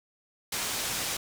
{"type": "low-pass noise", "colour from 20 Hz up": "white", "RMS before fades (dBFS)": -32, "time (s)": [0.52, 1.17], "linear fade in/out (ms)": 5, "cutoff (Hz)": 9100, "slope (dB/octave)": 12, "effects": []}